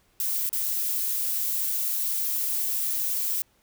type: noise with dropouts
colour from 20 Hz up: violet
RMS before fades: -27 dBFS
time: 0.2-3.42 s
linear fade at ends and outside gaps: 1 ms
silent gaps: 0.492-0.529 s
effects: pink hiss -65 dBFS RMS until 3.62 s